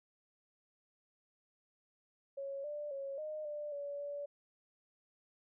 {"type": "tone with pitch steps", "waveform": "sine", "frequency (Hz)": [552, 591, 550, 614, 593, 571, 575], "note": ["C#5", "D5", "C#5", "D#5", "D5", "D5", "D5"], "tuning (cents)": [-7, 11, -14, -23, 17, -49, -37], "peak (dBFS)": -39, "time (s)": [2.37, 4.26], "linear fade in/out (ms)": 10, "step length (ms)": 270, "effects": []}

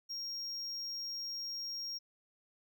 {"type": "tone", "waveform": "triangle", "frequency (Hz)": 5580, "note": "F8", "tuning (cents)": -2, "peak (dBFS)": -37, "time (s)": [0.09, 1.99], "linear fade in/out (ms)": 20, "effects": []}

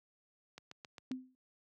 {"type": "click train", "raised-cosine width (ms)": 0.2, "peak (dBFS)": -31, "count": 5, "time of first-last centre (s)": [0.58, 1.116], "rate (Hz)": 7.46}
{"type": "tone with exponential decay", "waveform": "sine", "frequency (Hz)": 256.9, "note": "C4", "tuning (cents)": -32, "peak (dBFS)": -33, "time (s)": [1.11, 1.35], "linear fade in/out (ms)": 1, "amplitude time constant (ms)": 51}
{"effects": ["high-pass 100 Hz 12 dB/octave"]}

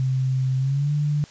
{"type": "tone with pitch glide", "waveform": "sine", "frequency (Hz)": [130.81, 147.68], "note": ["C3", "D3"], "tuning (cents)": [0, 10], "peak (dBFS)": -19, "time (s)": [0, 1.24], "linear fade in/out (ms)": 0, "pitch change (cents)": 210, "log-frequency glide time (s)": [0.58, 0.92], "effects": ["white hiss -48 dBFS RMS until 1.3 s", "resampled to 16000 Hz"]}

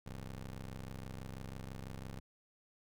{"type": "ring-modulated tone", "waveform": "20% pulse", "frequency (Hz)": 65.8, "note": "C2", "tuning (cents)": 10, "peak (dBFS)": -36, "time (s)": [0.06, 2.2], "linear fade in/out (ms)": 5, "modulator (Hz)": 46, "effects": []}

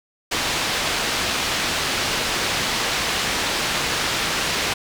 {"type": "low-pass noise", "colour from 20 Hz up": "white", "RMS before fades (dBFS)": -23, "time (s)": [0.31, 4.74], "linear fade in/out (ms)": 10, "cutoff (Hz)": 4300, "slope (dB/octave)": 12, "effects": []}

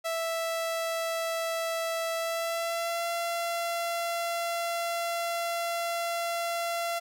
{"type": "tone with pitch glide", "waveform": "sawtooth", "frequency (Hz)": [659.3, 681.8], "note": ["E5", "F5"], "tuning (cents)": [0, -42], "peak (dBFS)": -25, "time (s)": [0.04, 7], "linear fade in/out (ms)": 20, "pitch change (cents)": 58, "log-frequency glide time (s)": [2.16, 3.08], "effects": []}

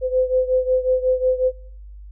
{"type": "beating tone pair", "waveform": "sine", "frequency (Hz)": [510, 515.5], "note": ["C5", "C5"], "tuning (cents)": [-44, -26], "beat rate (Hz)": 5.5, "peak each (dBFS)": [-18, -21], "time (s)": [0.01, 1.52], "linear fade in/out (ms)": 50, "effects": ["noise-tail reverb RT60 0.7 s tail -24 dB re dry", "added 50 Hz sine -36 dBFS peak until 2.11 s"]}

